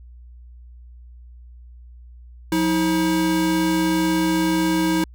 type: tone pair together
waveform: square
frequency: 179.48 / 319.8 Hz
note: F3 / D#4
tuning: +48 / +48 cents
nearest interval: minor seventh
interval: 1000 cents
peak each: -25 / -19 dBFS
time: 2.52-5.04 s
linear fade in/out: 2 ms
effects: added 60 Hz sine -40 dBFS peak until 5.14 s